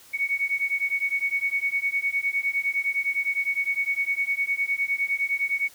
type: beating tone pair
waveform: sine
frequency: 2222 / 2231.8 Hz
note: C#7 / C#7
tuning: +4 / +11 cents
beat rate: 9.8 Hz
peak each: -26 dBFS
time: 0.13-5.69 s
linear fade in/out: 20 ms
effects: white hiss -51 dBFS RMS until 5.74 s